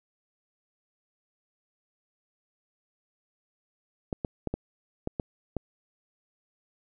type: clicks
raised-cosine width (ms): 2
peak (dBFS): -16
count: 7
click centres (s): 4.128 / 4.248 / 4.473 / 4.54 / 5.074 / 5.198 / 5.567
effects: none